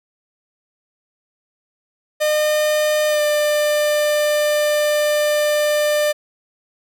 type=tone with pitch glide; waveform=45% pulse; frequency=607 to 596.9 Hz; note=D#5 to D5; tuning=-43 to +28 cents; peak=-15 dBFS; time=2.2-6.13 s; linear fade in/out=20 ms; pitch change=-29 cents; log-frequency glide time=3.08-3.21 s; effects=none